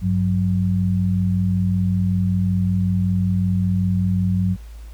sine tone pair together, 98 / 183.3 Hz, G2 / F#3, 0 / -16 cents, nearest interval major seventh, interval 1084 cents, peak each -19 dBFS, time 0.01-4.57 s, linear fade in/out 50 ms, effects added 55 Hz sine -34 dBFS peak until 4.93 s + pink hiss -52 dBFS RMS until 4.93 s

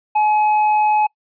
triangle tone with hard clipping, 849 Hz, G#5, 38 cents sharp, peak -14 dBFS, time 0.15-1.07 s, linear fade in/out 10 ms, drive 8 dB, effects noise-tail reverb RT60 0.1 s tail -25 dB re dry + resampled to 11025 Hz

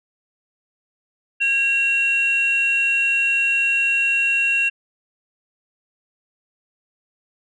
sine tone pair together, 1631.5 / 2736 Hz, G#6 / F7, -31 / -36 cents, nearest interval major sixth, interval 895 cents, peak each -25 / -15 dBFS, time 1.4-4.7 s, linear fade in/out 20 ms, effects tanh soft clip ceiling -12 dBFS

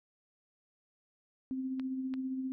sine tone with tremolo, 261.6 Hz, C4, in tune, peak -32 dBFS, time 1.51-2.52 s, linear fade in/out 0 ms, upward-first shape sine, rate 15 Hz, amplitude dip 35%
clicks, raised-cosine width 0.3 ms, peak -31 dBFS, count 2, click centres 1.797 / 2.139 s
effects none

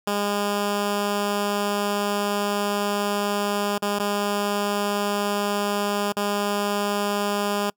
10% pulse tone with dropouts, 204.1 Hz, G#3, 30 cents flat, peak -14 dBFS, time 0.07-7.7 s, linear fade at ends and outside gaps 5 ms, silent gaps 3.781-3.822 / 3.988-3.997 / 6.123-6.166 s, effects noise-tail reverb RT60 0.1 s tail -26 dB re dry

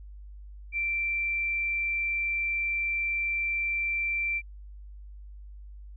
sine tone, 2349 Hz, D7, in tune, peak -26 dBFS, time 0.72-4.42 s, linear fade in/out 50 ms, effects added 50 Hz sine -42 dBFS peak until 5.96 s

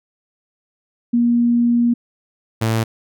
sine / sawtooth tone pair in turn, 237.8 / 112.23 Hz, A#3 / A2, +35 / +35 cents, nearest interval octave + minor second, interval 1300 cents, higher first, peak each -12 dBFS, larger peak neither, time 1.13-1.94 / 2.61-2.84 s, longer first, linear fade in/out 10 ms, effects none

